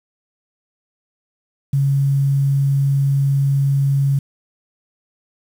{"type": "tone", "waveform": "sine", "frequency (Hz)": 138.6, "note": "C#3", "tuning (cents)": 0, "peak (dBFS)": -13, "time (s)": [1.73, 4.19], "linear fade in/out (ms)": 5, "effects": ["7-bit"]}